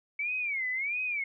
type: tone with vibrato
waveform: sine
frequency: 2247 Hz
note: C#7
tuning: 23 cents sharp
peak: -29 dBFS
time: 0.19-1.24 s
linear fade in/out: 5 ms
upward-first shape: sine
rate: 1.5 Hz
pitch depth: 200 cents each way
effects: none